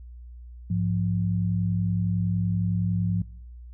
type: tone pair together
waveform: sine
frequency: 103.8 / 174.57 Hz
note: G#2 / F3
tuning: 0 / 0 cents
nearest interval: major sixth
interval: 900 cents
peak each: -25 dBFS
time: 0.7-3.22 s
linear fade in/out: 5 ms
effects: noise-tail reverb RT60 0.8 s tail -26 dB re dry + added 60 Hz sine -40 dBFS peak until 3.73 s